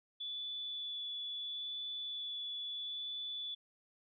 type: tone with vibrato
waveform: sine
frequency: 3452 Hz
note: A7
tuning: 34 cents flat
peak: -39 dBFS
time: 0.2-3.55 s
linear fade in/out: 10 ms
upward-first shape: sine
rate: 0.75 Hz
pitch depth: 10 cents each way
effects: none